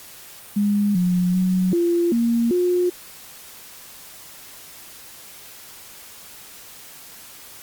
sine tone with pitch steps, 205 / 179.3 / 184.6 / 344.2 / 233.4 / 357.3 Hz, G#3 / F3 / F#3 / F4 / A#3 / F4, -22 / +46 / -4 / -25 / +2 / +40 cents, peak -16 dBFS, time 0.56-2.9 s, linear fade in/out 10 ms, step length 390 ms, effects white hiss -42 dBFS RMS until 7.62 s + Opus 48 kbps

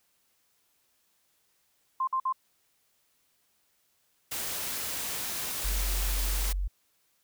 sine tone bursts, 1049 Hz, C6, 4 cents sharp, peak -25 dBFS, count 3, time 2-2.326 s, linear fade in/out 5 ms, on 74 ms, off 52 ms
white noise, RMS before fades -34 dBFS, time 4.31-6.53 s, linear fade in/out 10 ms
sine tone, 46.4 Hz, F#1, 6 cents sharp, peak -27 dBFS, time 5.64-6.68 s, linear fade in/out 10 ms
effects white hiss -71 dBFS RMS until 7.23 s

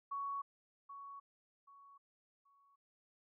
sine tone with echo, 1117 Hz, C#6, 13 cents sharp, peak -38 dBFS, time 0.11-0.42 s, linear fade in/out 10 ms, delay 780 ms, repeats 3, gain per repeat -10 dB, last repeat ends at 2.76 s, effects none

